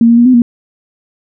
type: tone with pitch steps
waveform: sine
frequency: 231.6 / 234.1 / 238.5 / 255.1 / 237.9 Hz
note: A#3 / A#3 / A#3 / C4 / A#3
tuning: -11 / +8 / +40 / -44 / +35 cents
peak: -3 dBFS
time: 0.01-0.42 s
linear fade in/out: 2 ms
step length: 82 ms
effects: none